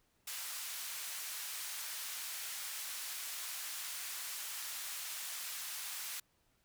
white band-pass noise, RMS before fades -43 dBFS, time 0.27-6.2 s, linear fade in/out 5 ms, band 1100 to 15000 Hz, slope 12 dB/octave, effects pink hiss -75 dBFS RMS until 6.64 s

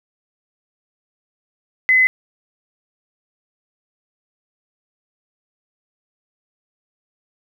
sine tone, 2030 Hz, B6, 47 cents sharp, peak -10 dBFS, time 1.89-2.07 s, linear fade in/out 0 ms, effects 8-bit

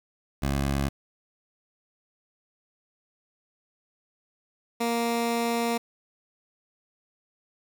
15% pulse tone pair in turn, 69.3 / 233.8 Hz, C#2 / A#3, 0 / +5 cents, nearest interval octave + major sixth, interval 2105 cents, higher second, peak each -18 dBFS, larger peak neither, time 0.42-0.89 / 4.8-5.78 s, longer second, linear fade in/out 10 ms, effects 9-bit

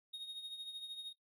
triangle tone with tremolo, 3729 Hz, A#7, in tune, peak -39 dBFS, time 0.13-1.13 s, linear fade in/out 10 ms, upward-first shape triangle, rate 13 Hz, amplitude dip 65%, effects noise-tail reverb RT60 0.1 s tail -20 dB re dry

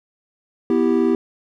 triangle chord, E minor, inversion second, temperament equal, 246.9 / 329.6 / 392 Hz, B3 / E4 / G4, 0 / 0 / 0 cents, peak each -17 dBFS, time 0.7-1.15 s, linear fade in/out 2 ms, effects none

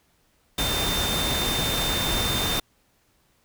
sine tone in noise, 3600 Hz, A7, 39 cents sharp, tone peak -27 dBFS, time 0.58-2.6 s, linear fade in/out 5 ms, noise pink, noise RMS -26 dBFS, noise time 0.58-2.6 s, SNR -4 dB, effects pink hiss -65 dBFS RMS until 3.44 s

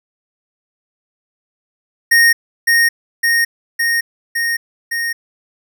square tone with echo, 1856 Hz, A#6, 8 cents flat, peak -8 dBFS, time 2.11-2.33 s, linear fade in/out 10 ms, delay 560 ms, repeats 5, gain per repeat -2 dB, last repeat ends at 5.13 s, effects none

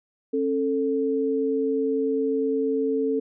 sine tone pair together, 270.7 / 442.8 Hz, C#4 / A4, -41 / +11 cents, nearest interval major sixth, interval 852 cents, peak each -25 / -23 dBFS, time 0.33-3.2 s, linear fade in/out 10 ms, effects none

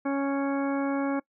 harmonic tone, 277.2 Hz, C#4, in tune, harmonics 1 / 2 / 3 / 4 / 5 / 6 / 8, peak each -26 / -32 / -36 / -38 / -40 / -42 / -44 dBFS, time 0.05-1.2 s, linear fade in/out 10 ms, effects noise-tail reverb RT60 0.1 s tail -23 dB re dry

